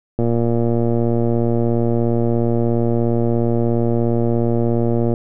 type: click train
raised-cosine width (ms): 2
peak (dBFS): -6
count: 580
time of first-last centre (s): 0.19-5.139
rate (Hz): 117
effects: none